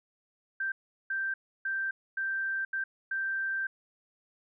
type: tone bursts at uneven times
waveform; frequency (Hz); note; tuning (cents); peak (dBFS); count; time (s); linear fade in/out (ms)
sine; 1568; G6; 0; -29; 6; 0.6-0.72 / 1.1-1.34 / 1.65-1.91 / 2.17-2.65 / 2.73-2.84 / 3.11-3.67; 5
effects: none